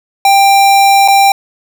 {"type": "tone with dropouts", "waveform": "square", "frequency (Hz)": 790, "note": "G5", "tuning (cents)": 13, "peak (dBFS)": -5, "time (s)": [0.25, 1.32], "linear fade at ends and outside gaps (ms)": 2, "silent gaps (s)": [1.078, 1.083], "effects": []}